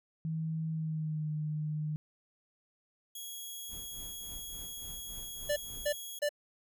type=tone with pitch glide; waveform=sine; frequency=160 to 152.6 Hz; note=D#3 to D#3; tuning=+49 to -33 cents; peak=-32 dBFS; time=0.25-1.96 s; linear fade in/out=0 ms; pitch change=-82 cents; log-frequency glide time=0.71-1.31 s
type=tone; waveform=10% pulse; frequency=3322 Hz; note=G#7; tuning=in tune; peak=-33 dBFS; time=3.15-6.19 s; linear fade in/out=5 ms
type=noise with tremolo; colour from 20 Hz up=brown; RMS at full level=-47 dBFS; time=3.68-5.96 s; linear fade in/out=50 ms; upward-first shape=triangle; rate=3.5 Hz; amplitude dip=85%
type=tone bursts; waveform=square; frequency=587.3 Hz; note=D5; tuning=in tune; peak=-29 dBFS; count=3; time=5.49-6.292 s; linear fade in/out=10 ms; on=74 ms; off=290 ms
effects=none